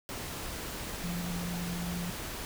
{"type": "tone in noise", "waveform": "sine", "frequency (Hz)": 174.61, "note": "F3", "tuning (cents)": 0, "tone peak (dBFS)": -34, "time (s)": [1.04, 2.1], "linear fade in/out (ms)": 0, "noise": "pink", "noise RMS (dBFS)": -39, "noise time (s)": [0.09, 2.45], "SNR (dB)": 2, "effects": []}